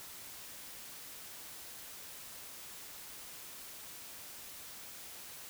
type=silence; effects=white hiss -49 dBFS RMS until 5.49 s